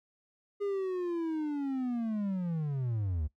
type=linear sweep; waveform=triangle; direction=down; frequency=409.9 to 70.6 Hz; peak=-28 dBFS; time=0.6-3.28 s; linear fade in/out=20 ms; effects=noise-tail reverb RT60 0.1 s tail -18 dB re dry